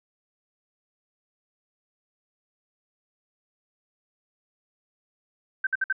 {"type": "tone bursts", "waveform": "sine", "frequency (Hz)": 1550, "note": "G6", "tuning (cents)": -20, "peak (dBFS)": -21, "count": 4, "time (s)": [5.64, 5.927], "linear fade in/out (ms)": 5, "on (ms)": 29, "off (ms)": 57, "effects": []}